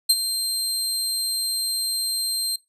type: tone with ADSR envelope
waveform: 25% pulse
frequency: 4164 Hz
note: C8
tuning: 9 cents flat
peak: -7 dBFS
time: 0.09-2.56 s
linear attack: 11 ms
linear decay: 43 ms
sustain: -11 dB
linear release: 4 ms
effects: noise-tail reverb RT60 0.2 s tail -20 dB re dry